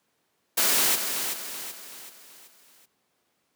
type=noise with echo; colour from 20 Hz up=white; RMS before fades=-22 dBFS; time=0.57-0.96 s; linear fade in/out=10 ms; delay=380 ms; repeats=5; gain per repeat=-7 dB; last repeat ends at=2.86 s; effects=pink hiss -72 dBFS RMS until 3.55 s + high-pass 200 Hz 12 dB/octave